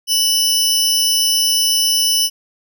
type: tone pair together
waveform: sawtooth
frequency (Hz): 2960 / 5274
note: F#7 / E8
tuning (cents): 0 / 0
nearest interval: minor seventh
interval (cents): 1000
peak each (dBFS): -13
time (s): 0.07-2.3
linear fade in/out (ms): 50
effects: none